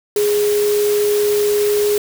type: tone in noise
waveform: sine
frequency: 415.3 Hz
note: G#4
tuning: in tune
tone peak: -13 dBFS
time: 0.16-1.98 s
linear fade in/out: 2 ms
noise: white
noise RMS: -26 dBFS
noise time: 0.16-1.98 s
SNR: +10 dB
effects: none